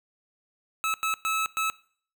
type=tone bursts at uneven times; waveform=25% pulse; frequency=1300 Hz; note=E6; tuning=24 cents flat; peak=-21 dBFS; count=4; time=0.84-0.94 / 1.03-1.14 / 1.25-1.46 / 1.57-1.7 s; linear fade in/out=0 ms; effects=noise-tail reverb RT60 0.5 s tail -20 dB re dry